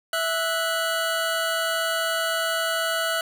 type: tone pair together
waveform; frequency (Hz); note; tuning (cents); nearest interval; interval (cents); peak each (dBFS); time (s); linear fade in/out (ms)
25% pulse; 657.5 / 1476; E5 / F#6; -5 / -5; octave + major second; 1400; -22 / -22; 0.13-3.21; 2
effects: none